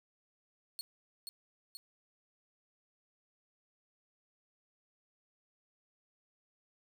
sawtooth tone with echo, 4345 Hz, C#8, 35 cents flat, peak -36 dBFS, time 0.79-0.81 s, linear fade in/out 0 ms, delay 480 ms, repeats 2, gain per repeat -3 dB, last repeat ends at 1.77 s, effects none

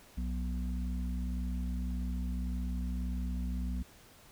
harmonic tone, 61.74 Hz, B1, in tune, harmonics 1 / 3 / 4, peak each -33 / -40 / -43 dBFS, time 0.17-3.83 s, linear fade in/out 10 ms, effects pink hiss -58 dBFS RMS until 4.31 s

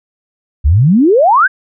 sine exponential sweep, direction up, 63.7 to 1661.2 Hz, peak -5 dBFS, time 0.64-1.48 s, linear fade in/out 20 ms, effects none

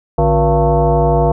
sine tone with frequency modulation, 267.3 Hz, C4, 37 cents sharp, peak -9 dBFS, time 0.18-1.32 s, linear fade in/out 5 ms, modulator 209 Hz, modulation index 2.7, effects none

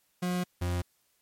40% pulse tone pair in turn, 179.4 / 88.44 Hz, F3 / F2, +47 / +22 cents, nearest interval octave, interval 1225 cents, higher first, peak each -27 dBFS, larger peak neither, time 0.22-0.44 / 0.61-0.82 s, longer first, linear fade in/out 10 ms, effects white hiss -71 dBFS RMS until 1.21 s + MP3 64 kbps

